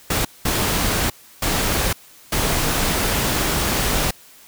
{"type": "noise bursts at uneven times", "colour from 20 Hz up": "pink", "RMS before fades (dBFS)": -20, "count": 4, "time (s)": [[0.1, 0.25], [0.45, 1.1], [1.42, 1.93], [2.32, 4.11]], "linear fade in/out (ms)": 5, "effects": ["white hiss -47 dBFS RMS until 4.47 s"]}